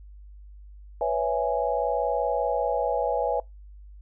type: chord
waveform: sine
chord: C# minor seventh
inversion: third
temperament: equal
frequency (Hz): 493.9 / 554.4 / 659.3 / 830.6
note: B4 / C#5 / E5 / G#5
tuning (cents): 0 / 0 / 0 / 0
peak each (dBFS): -28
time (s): 1.01-3.4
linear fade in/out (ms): 2
effects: noise-tail reverb RT60 0.2 s tail -25 dB re dry + added 50 Hz sine -43 dBFS peak until 4.01 s